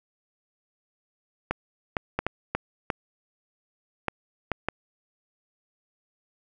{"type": "clicks", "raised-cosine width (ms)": 0.5, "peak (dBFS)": -10, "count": 9, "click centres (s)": [1.51, 1.968, 2.19, 2.266, 2.55, 2.902, 4.083, 4.517, 4.686], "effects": []}